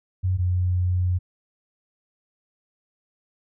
sine tone pair in turn, 92.5 / 90.28 Hz, F#2 / F#2, 0 / -42 cents, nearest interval unison, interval 42 cents, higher first, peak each -19 dBFS, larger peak neither, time 0.23-0.38 / 0.38-1.19 s, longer second, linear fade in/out 20 ms, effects none

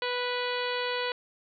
harmonic tone with a mistuned harmonic, 492.7 Hz, B4, 4 cents flat, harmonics 1 / 2 / 3 / 4 / 5 / 6 / 7 / 8 / 9, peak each -32 / -35 / -37 / -38 / -39 / -40 / -40 / -41 / -42 dBFS, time 0.02-1.12 s, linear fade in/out 2 ms, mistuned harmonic 7, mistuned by -34 cents, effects none

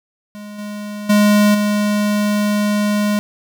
square tone with level steps, 207.7 Hz, G#3, in tune, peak -31 / -26 / -10 / -15 dBFS, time 0.35-3.19 s, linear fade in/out 0 ms, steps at 0.58 / 1.09 / 1.54 s, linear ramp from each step 10 ms, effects none

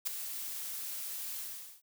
blue noise with ADSR envelope, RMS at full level -30 dBFS, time 0.05-1.82 s, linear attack 22 ms, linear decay 5 ms, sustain -10 dB, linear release 430 ms, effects none

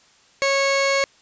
sawtooth tone pair together, 550 / 1100 Hz, C#5 / C#6, -14 / -14 cents, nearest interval octave, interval 1200 cents, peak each -15 dBFS, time 0.42-1.04 s, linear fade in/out 0 ms, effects white hiss -55 dBFS RMS until 1.21 s + resampled to 16000 Hz

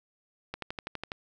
click train, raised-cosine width 0.3 ms, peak -19 dBFS, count 8, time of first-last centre 0.54-1.119 s, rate 12.1 Hz, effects none

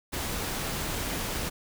pink noise, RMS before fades -32 dBFS, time 0.12-1.5 s, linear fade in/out 20 ms, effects none

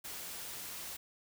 white noise, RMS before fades -44 dBFS, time 0.04-0.97 s, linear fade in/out 10 ms, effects none

